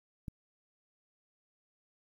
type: click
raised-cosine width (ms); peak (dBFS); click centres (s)
5; -27; 0.282
effects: 10-bit